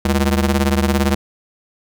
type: ring-modulated tone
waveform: sawtooth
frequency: 138.59 Hz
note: C#3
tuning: in tune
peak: -7 dBFS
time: 0.05-1.15 s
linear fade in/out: 5 ms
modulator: 60.5 Hz
effects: none